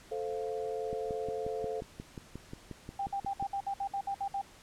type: chord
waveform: sine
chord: F major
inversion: first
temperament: equal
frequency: 440 / 523.3 / 698.5 Hz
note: A4 / C5 / F5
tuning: 0 / 0 / 0 cents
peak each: -35 / -39 / -41 dBFS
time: 0.11-1.81 s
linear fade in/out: 10 ms
type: click train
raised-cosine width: 3 ms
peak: -28 dBFS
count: 15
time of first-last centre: 0.93-3.426 s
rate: 5.61 Hz
type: tone bursts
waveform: sine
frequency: 793 Hz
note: G5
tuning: 20 cents sharp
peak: -31 dBFS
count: 11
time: 2.99-4.415 s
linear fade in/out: 5 ms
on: 75 ms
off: 60 ms
effects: pink hiss -56 dBFS RMS until 4.62 s + low-pass 10000 Hz 12 dB/octave